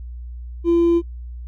triangle tone with hard clipping, 340 Hz, F4, 46 cents flat, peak -12 dBFS, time 0.64-1.02 s, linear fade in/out 50 ms, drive 2 dB, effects noise-tail reverb RT60 0.1 s tail -24 dB re dry + added 60 Hz sine -30 dBFS peak until 1.47 s

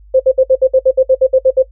sine tone bursts, 523.3 Hz, C5, in tune, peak -5 dBFS, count 13, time 0.14-1.626 s, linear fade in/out 10 ms, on 58 ms, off 61 ms, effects noise-tail reverb RT60 0.1 s tail -17 dB re dry + added 50 Hz sine -38 dBFS peak until 1.71 s

